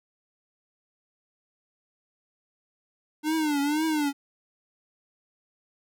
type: tone with vibrato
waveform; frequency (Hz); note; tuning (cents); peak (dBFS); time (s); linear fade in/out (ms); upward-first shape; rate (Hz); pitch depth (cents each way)
square; 300.2; D4; +38; -24; 3.23-4.13; 50; triangle; 2; 130
effects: none